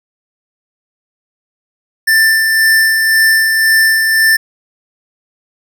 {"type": "tone with tremolo", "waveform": "square", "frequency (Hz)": 1777, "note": "A6", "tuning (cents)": 17, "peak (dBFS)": -7, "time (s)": [2.07, 4.37], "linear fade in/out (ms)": 10, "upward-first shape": "sine", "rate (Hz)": 1.9, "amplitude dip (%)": 35, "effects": []}